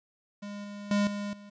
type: tone with level steps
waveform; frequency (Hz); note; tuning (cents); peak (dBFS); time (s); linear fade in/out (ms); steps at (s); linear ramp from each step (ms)
square; 204.1; G#3; -30; -38 / -40 / -24 / -33 / -47; 0.42-1.5; 10; 0.64 / 0.91 / 1.07 / 1.33; 2
effects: resampled to 16000 Hz + 11-bit